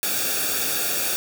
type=noise with comb filter; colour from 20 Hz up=white; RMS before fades=-24 dBFS; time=0.03-1.16 s; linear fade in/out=0 ms; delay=0.98 ms; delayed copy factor=-0.75; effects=none